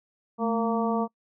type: harmonic tone with a mistuned harmonic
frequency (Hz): 230.3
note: A#3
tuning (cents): -21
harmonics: 1 / 2 / 3 / 4 / 5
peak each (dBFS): -26 / -29 / -31 / -32 / -33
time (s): 0.38-1.08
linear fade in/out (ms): 50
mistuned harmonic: 1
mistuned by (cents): -73
effects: noise-tail reverb RT60 0.1 s tail -26 dB re dry